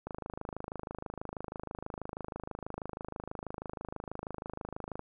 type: click train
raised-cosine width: 1 ms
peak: -24 dBFS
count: 130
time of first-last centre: 0.07-4.994 s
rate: 26.2 Hz
effects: none